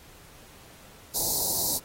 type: band-stop noise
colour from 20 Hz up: white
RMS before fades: -27 dBFS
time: 1.14-1.79 s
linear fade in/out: 20 ms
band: 980 to 3900 Hz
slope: 96 dB/octave
effects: pink hiss -52 dBFS RMS until 1.84 s + AAC 48 kbps